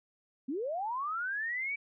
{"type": "linear sweep", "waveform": "sine", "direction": "up", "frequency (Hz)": [240, 2311], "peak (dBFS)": -32, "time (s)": [0.48, 1.76], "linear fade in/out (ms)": 10, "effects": []}